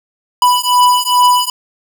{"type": "beating tone pair", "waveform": "square", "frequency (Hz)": [987.8, 990.2], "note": ["B5", "B5"], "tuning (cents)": [0, 4], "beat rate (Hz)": 2.4, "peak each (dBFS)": -12, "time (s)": [0.42, 1.5], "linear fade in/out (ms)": 2, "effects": []}